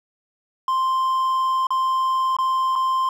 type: tone with dropouts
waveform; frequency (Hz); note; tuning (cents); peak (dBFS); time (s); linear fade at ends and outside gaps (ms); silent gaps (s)
triangle; 1046.5; C6; 0; -16; 0.68-3.09; 2; 1.669-1.705 / 2.367-2.386 / 2.755-2.759
effects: none